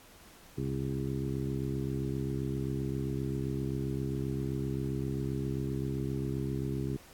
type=harmonic tone with a mistuned harmonic; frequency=67.6 Hz; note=C#2; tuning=43 cents flat; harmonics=1 / 2 / 3 / 4 / 5 / 6; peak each=-41 / -34 / -40 / -39 / -39 / -41 dBFS; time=0.57-6.97 s; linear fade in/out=10 ms; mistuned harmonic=1; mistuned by=+95 cents; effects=pink hiss -56 dBFS RMS until 7.13 s + AAC 64 kbps